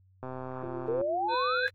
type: click train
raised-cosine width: 1 ms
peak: -25 dBFS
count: 102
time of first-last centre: 0.23-1.013 s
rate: 129 Hz
type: tone with tremolo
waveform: sine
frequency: 349.2 Hz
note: F4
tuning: in tune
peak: -34 dBFS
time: 0.62-1.35 s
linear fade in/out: 10 ms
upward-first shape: triangle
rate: 8.3 Hz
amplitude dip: 55%
type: exponential sweep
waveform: sine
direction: up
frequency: 440.4 to 1688 Hz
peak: -27 dBFS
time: 0.88-1.68 s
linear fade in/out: 0 ms
type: harmonic tone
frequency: 503 Hz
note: B4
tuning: 32 cents sharp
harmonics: 1 / 3 / 5 / 7 / 8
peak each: -31 / -37 / -41 / -44 / -38 dBFS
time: 1.28-1.7 s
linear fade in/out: 50 ms
effects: added 94 Hz sine -59 dBFS peak until 1.74 s + AAC 48 kbps